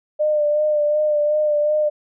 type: tone with vibrato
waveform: sine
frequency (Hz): 600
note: D5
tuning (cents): +37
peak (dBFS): -15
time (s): 0.19-1.9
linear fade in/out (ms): 20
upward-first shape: sine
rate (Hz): 2.7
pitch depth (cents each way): 28
effects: none